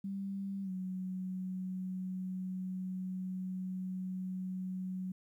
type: tone with pitch glide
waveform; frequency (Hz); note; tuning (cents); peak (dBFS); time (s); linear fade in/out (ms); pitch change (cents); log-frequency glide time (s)
sine; 196 to 185.75; G3 to F#3; 0 to +7; -36; 0.04-5.12; 5; -93; 0.63-0.71
effects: 12-bit